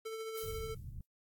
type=tone with tremolo; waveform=square; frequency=443.7 Hz; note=A4; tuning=14 cents sharp; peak=-39 dBFS; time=0.05-0.75 s; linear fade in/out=10 ms; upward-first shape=triangle; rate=14 Hz; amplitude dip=40%
type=noise with exponential decay; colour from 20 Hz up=violet; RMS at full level=-43 dBFS; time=0.37-1.06 s; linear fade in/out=1 ms; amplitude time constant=150 ms
type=low-pass noise; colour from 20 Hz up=white; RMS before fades=-45 dBFS; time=0.43-1.01 s; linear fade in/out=5 ms; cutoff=120 Hz; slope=24 dB/octave
effects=AAC 64 kbps